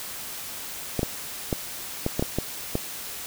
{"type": "clicks", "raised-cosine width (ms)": 2, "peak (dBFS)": -10, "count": 8, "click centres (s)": [0.993, 1.031, 1.528, 2.064, 2.195, 2.225, 2.386, 2.754], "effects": ["white hiss -36 dBFS RMS until 3.26 s"]}